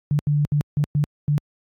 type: tone bursts at uneven times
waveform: sine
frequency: 146.83 Hz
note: D3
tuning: in tune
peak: -16 dBFS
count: 6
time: 0.11-0.19 / 0.27-0.45 / 0.52-0.61 / 0.77-0.84 / 0.95-1.04 / 1.28-1.38 s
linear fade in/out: 0 ms
effects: high-pass 60 Hz 12 dB/octave + AAC 48 kbps